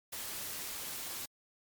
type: noise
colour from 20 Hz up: white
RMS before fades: -41 dBFS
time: 0.12-1.26 s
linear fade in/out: 10 ms
effects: MP3 96 kbps